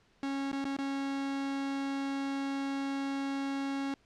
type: tone with dropouts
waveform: 45% pulse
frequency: 274.9 Hz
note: C#4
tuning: 14 cents flat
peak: -32 dBFS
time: 0.23-3.94 s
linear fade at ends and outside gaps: 1 ms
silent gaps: 0.516-0.529 / 0.643-0.652 / 0.766-0.787 s
effects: pink hiss -67 dBFS RMS until 4.05 s + low-pass 5000 Hz 12 dB/octave